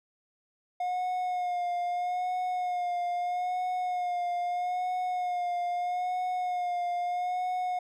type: tone with vibrato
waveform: triangle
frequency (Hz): 718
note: F5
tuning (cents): +48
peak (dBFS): -26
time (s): 0.8-7.79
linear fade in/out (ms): 5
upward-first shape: sine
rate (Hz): 0.78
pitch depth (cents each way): 32
effects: none